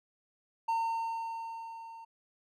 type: tone with level ramp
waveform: triangle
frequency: 911 Hz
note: A#5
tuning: 40 cents flat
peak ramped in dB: -25 to -44 dBFS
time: 0.68-2.05 s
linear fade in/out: 10 ms
effects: none